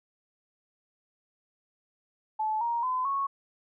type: tone with pitch steps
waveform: sine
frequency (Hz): 866 / 938.9 / 1018 / 1103.8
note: A5 / A#5 / C6 / C#6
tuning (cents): -28 / +12 / -48 / -8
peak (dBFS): -26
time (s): 2.39-3.27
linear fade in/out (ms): 10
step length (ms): 220
effects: none